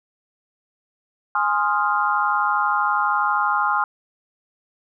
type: chord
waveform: sine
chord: F minor seventh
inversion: first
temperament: equal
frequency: 830.6 / 1046.5 / 1244.5 / 1396.9 Hz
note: Ab5 / C6 / Eb6 / F6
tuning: 0 / 0 / 0 / 0 cents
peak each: -23 dBFS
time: 1.35-3.84 s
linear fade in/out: 2 ms
effects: none